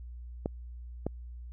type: clicks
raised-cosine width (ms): 2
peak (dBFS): -17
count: 2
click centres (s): 0.459 / 1.066
effects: added 60 Hz sine -41 dBFS peak until 1.52 s